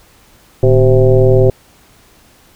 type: tone with frequency modulation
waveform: sine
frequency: 250 Hz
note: B3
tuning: 21 cents sharp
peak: -5 dBFS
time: 0.63-1.5 s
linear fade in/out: 2 ms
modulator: 135 Hz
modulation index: 2.2
effects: pink hiss -47 dBFS RMS until 2.55 s